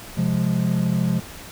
triangle chord, F minor, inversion second, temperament equal, 130.81 / 174.61 / 207.7 Hz, C3 / F3 / Ab3, 0 / 0 / 0 cents, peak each -22 / -19 / -22 dBFS, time 0.17-1.2 s, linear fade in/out 10 ms, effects pink hiss -39 dBFS RMS until 1.51 s

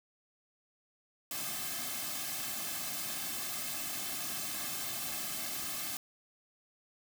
white noise with comb filter, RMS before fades -38 dBFS, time 1.31-5.97 s, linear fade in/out 2 ms, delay 2.1 ms, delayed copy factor -0.95, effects none

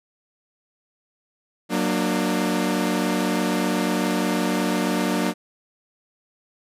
sawtooth chord, Gb augmented, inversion none, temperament equal with one note detuned, 185 / 233.1 / 299.1 Hz, Gb3 / Bb3 / D4, 0 / 0 / +32 cents, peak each -21 dBFS, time 1.69-5.34 s, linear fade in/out 50 ms, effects resampled to 32000 Hz

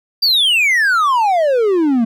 triangle exponential sweep, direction down, 4783 to 220 Hz, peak -9 dBFS, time 0.22-2.05 s, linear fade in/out 10 ms, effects none

